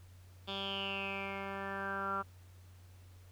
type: tone with low-pass filter sweep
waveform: 10% pulse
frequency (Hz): 196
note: G3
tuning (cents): 0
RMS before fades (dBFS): -39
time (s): 0.47-2.23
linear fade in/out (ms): 20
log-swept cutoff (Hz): 3600 to 1300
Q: 9.9
effects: added 91 Hz sine -54 dBFS peak until 3.31 s + pink hiss -66 dBFS RMS until 3.31 s